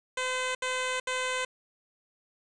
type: tone bursts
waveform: 10% pulse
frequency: 511 Hz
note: C5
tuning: 41 cents flat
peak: -20 dBFS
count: 3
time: 0.17-1.45 s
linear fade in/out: 5 ms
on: 380 ms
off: 70 ms
effects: resampled to 22050 Hz + 8-bit